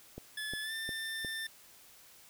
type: click train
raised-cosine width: 2 ms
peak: -29 dBFS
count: 4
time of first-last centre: 0.18-1.248 s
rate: 2.81 Hz
type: tone with pitch glide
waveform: 25% pulse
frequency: 1723 to 1790 Hz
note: A6 to A6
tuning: -37 to +29 cents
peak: -33 dBFS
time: 0.37-1.47 s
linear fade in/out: 5 ms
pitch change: +66 cents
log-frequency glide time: 0.62-0.73 s
effects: white hiss -58 dBFS RMS until 2.29 s